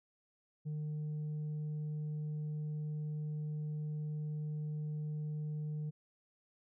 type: tone with tanh clipping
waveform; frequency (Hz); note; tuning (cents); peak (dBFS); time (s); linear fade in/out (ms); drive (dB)
sine; 151.6; D#3; -45; -37; 0.65-5.91; 20; 2
effects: none